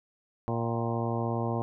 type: harmonic tone with a mistuned harmonic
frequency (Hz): 116.54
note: A#2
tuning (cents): 0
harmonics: 1 / 2 / 3 / 4 / 5 / 6 / 7 / 8 / 9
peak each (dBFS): -31 / -34 / -36 / -37 / -38 / -39 / -39 / -40 / -41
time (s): 0.48-1.62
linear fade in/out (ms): 0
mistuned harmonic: 7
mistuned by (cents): -52
effects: none